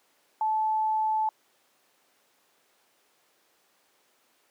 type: tone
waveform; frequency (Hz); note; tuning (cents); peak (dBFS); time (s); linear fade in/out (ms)
sine; 870; A5; -20; -23; 0.41-1.29; 2
effects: pink hiss -66 dBFS RMS until 4.5 s + high-pass 400 Hz 12 dB/octave